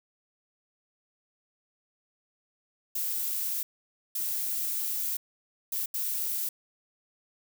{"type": "noise bursts at uneven times", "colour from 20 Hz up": "violet", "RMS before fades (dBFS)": -31, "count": 4, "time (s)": [[2.95, 3.63], [4.15, 5.17], [5.72, 5.86], [5.94, 6.49]], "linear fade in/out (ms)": 5, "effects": []}